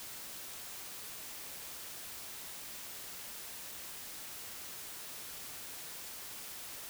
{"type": "silence", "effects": ["white hiss -46 dBFS RMS until 6.89 s"]}